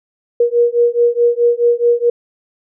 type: beating tone pair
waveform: sine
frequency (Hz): 473.7 / 478.4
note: A#4 / A#4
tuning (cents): +28 / +45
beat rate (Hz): 4.7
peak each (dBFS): -13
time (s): 0.4-2.1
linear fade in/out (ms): 5
effects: none